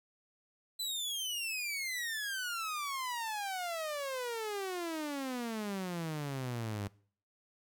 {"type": "exponential sweep", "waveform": "sawtooth", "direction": "down", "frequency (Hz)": [4052, 98], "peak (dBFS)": -32, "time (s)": [0.79, 6.88], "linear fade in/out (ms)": 10, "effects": ["noise-tail reverb RT60 0.5 s tail -22 dB re dry"]}